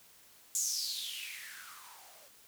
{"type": "noise with band-pass filter sweep", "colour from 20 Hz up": "violet", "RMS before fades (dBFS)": -40, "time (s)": [0.55, 2.28], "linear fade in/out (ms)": 0, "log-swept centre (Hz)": [7200, 540], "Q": 6.5, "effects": ["white hiss -60 dBFS RMS until 2.47 s"]}